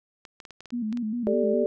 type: clicks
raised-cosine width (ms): 0.2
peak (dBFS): -26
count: 9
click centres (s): 0.252 / 0.402 / 0.452 / 0.507 / 0.606 / 0.657 / 0.705 / 0.927 / 0.973
type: tone with vibrato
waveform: sine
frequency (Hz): 227.8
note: A#3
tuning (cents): -40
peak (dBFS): -26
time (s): 0.72-1.65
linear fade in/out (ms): 20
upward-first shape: square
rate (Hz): 4.9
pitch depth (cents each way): 97
type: chord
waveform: sine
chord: G suspended second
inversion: none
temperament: just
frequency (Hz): 392 / 441 / 588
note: G4 / A4 / D5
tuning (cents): 0 / +4 / +2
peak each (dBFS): -26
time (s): 1.27-1.66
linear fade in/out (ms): 0
effects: none